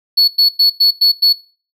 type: tone bursts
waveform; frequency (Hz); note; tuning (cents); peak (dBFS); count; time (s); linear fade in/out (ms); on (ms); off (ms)
triangle; 4406; C#8; -11; -6; 6; 0.17-1.33; 10; 110; 100
effects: noise-tail reverb RT60 0.4 s tail -21 dB re dry